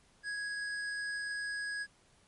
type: tone with hard clipping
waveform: sine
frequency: 1661.2 Hz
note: G#6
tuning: in tune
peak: -37 dBFS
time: 0.23-1.87 s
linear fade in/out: 50 ms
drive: 13 dB
effects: pink hiss -66 dBFS RMS until 2.27 s + MP3 48 kbps